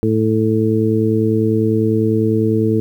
harmonic tone, 110 Hz, A2, in tune, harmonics 1 / 2 / 3 / 4, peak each -18 / -18 / -18 / -18 dBFS, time 0.03-2.8 s, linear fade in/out 0 ms, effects 8-bit

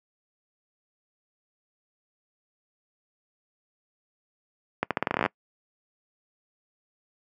accelerating click train, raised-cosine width 0.5 ms, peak -8 dBFS, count 14, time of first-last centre 4.83-5.261 s, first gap 77 ms, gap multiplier 0.84, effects noise-tail reverb RT60 0.1 s tail -24 dB re dry + high-pass 150 Hz 12 dB/octave

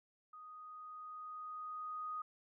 sine tone with level ramp, 1244.5 Hz, D#6, in tune, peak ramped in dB -51 to -39 dBFS, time 0.33-2.22 s, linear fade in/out 5 ms, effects none

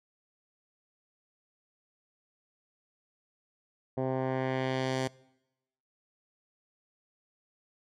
10% pulse tone with low-pass filter sweep, 130.81 Hz, C3, in tune, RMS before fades -31 dBFS, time 3.97-5.08 s, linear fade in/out 10 ms, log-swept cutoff 670 to 7700 Hz, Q 1, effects noise-tail reverb RT60 0.9 s tail -23 dB re dry

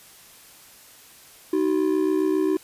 triangle ring-modulated tone, 344.4 Hz, F4, 24 cents flat, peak -14 dBFS, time 1.53-2.57 s, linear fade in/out 0 ms, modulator 33.7 Hz, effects white hiss -49 dBFS RMS until 2.63 s + resampled to 32000 Hz

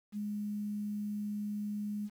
sine tone with quantisation, 207.7 Hz, G#3, in tune, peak -34 dBFS, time 0.12-2.1 s, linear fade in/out 50 ms, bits 10, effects none

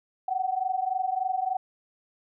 sine tone pair together, 740 / 763.4 Hz, F#5 / G5, 0 / -46 cents, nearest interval minor second, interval 54 cents, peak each -28 / -28 dBFS, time 0.28-1.57 s, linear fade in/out 5 ms, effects none

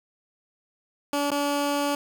15% pulse tone with dropouts, 287 Hz, D4, 40 cents flat, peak -17 dBFS, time 1.13-1.95 s, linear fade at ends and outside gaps 2 ms, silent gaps 1.305-1.316 s, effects 8-bit

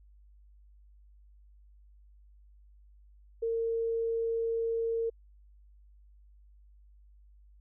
sine tone, 457.2 Hz, A#4, 34 cents flat, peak -28 dBFS, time 3.42-5.1 s, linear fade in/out 10 ms, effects added 50 Hz sine -55 dBFS peak until 7.6 s

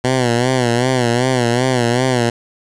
10% pulse tone with vibrato, 123.9 Hz, B2, 6 cents sharp, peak -5 dBFS, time 0.04-2.3 s, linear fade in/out 5 ms, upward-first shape sine, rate 2.6 Hz, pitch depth 93 cents each way, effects resampled to 22050 Hz + 7-bit

